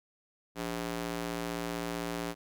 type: tone with high-pass filter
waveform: square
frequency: 57.8 Hz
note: A#1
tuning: 14 cents flat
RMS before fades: -36 dBFS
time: 0.55-2.35 s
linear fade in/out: 50 ms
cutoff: 240 Hz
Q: 0.8
effects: none